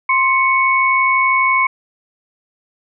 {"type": "tone pair together", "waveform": "sine", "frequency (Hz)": [1049.9, 2217], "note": ["C6", "C#7"], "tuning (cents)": [6, 0], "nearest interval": "octave + minor second", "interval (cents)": 1294, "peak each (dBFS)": -14, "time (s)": [0.09, 1.67], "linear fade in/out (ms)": 5, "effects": []}